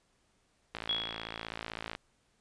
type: click train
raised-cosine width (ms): 0.3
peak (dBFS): -21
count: 68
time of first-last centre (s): 0.75-1.951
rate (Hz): 55.8
type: tone with exponential decay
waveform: sine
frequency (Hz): 3342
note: G#7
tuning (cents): +10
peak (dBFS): -27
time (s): 0.89-1.49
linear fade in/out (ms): 5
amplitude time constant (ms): 130
effects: pink hiss -72 dBFS RMS until 2.4 s + resampled to 22050 Hz